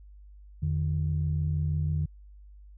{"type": "tone pair together", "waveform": "sine", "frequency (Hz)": [84.86, 151.2], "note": ["F2", "D#3"], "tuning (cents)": [-49, -49], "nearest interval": "minor seventh", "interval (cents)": 1000, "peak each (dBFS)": -27, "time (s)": [0.62, 2.06], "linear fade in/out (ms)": 10, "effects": ["tanh soft clip ceiling -18 dBFS", "added 50 Hz sine -47 dBFS peak until 2.77 s"]}